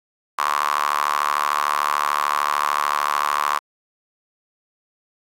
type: tone with high-pass filter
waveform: sawtooth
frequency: 73.42 Hz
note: D2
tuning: in tune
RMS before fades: -21 dBFS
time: 0.38-3.59 s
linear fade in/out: 10 ms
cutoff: 1100 Hz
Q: 7.4
effects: AAC 64 kbps